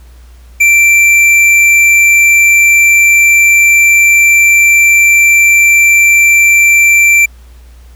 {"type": "tone with tanh clipping", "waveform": "sine", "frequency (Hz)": 2349, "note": "D7", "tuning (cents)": 0, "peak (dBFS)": -5, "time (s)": [0.6, 7.26], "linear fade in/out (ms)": 10, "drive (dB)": 11, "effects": ["added 60 Hz sine -33 dBFS peak until 7.95 s", "pink hiss -47 dBFS RMS until 7.95 s"]}